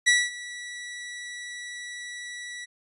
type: tone with ADSR envelope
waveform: sawtooth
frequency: 1948 Hz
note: B6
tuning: 24 cents flat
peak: -12 dBFS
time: 0.06-2.66 s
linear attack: 19 ms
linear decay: 220 ms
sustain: -20 dB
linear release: 23 ms
effects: resampled to 24000 Hz